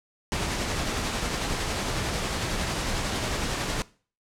pink noise with tremolo, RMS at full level -27 dBFS, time 0.32-3.82 s, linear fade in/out 0 ms, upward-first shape triangle, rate 11 Hz, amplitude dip 30%, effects noise-tail reverb RT60 0.4 s tail -20 dB re dry + low-pass 8000 Hz 12 dB/octave

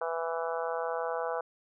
harmonic tone, 165.4 Hz, E3, 6 cents sharp, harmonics 3 / 4 / 5 / 6 / 7 / 8 / 9, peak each -34 / -36 / -38 / -40 / -41 / -42 / -43 dBFS, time 0.01-1.41 s, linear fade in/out 5 ms, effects none

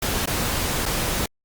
pink noise with dropouts, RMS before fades -24 dBFS, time 0.02-1.26 s, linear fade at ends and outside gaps 5 ms, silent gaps 0.259-0.273 / 0.856-0.86 s, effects Opus 48 kbps

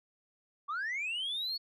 sine linear sweep, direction up, 1108.7 to 4435 Hz, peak -31 dBFS, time 0.68-1.58 s, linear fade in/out 20 ms, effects tanh soft clip ceiling -31 dBFS

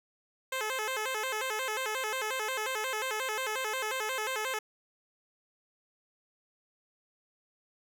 10% pulse tone with vibrato, 474.4 Hz, A#4, 30 cents sharp, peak -23 dBFS, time 0.52-4.59 s, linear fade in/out 5 ms, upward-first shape square, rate 5.6 Hz, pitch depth 170 cents each way, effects none

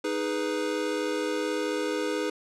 square chord, G# minor, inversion second, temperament equal, 311.1 / 415.3 / 493.9 Hz, D#4 / G#4 / B4, 0 / 0 / 0 cents, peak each -32 dBFS, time 0.04-2.3 s, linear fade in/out 5 ms, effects low-pass 8000 Hz 12 dB/octave

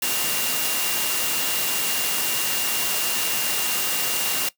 sine tone in noise, 2794 Hz, F7, in tune, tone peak -30 dBFS, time 0.02-4.49 s, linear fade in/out 5 ms, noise white, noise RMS -24 dBFS, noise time 0.02-4.49 s, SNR -9 dB, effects noise-tail reverb RT60 0.1 s tail -18 dB re dry + high-pass 150 Hz 12 dB/octave

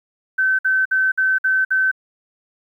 sine tone bursts, 1534 Hz, G6, 38 cents flat, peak -14 dBFS, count 6, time 0.38-1.915 s, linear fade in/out 10 ms, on 210 ms, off 55 ms, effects 9-bit

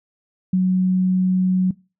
sine tone, 185 Hz, F#3, in tune, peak -14 dBFS, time 0.53-1.71 s, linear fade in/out 5 ms, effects noise-tail reverb RT60 0.3 s tail -22 dB re dry

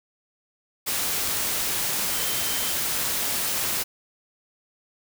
sine tone in noise, 3117 Hz, G7, 11 cents flat, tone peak -36 dBFS, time 2.12-2.74 s, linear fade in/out 20 ms, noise white, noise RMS -26 dBFS, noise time 0.86-3.84 s, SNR -13 dB, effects none

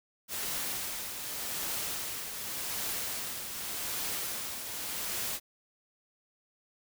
white noise with tremolo, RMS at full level -34 dBFS, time 0.28-5.4 s, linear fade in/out 50 ms, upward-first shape triangle, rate 0.86 Hz, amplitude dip 50%, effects none

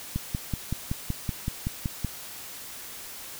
click train, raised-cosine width 5 ms, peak -15 dBFS, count 11, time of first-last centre 0.16-2.047 s, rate 5.3 Hz, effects white hiss -41 dBFS RMS until 3.39 s

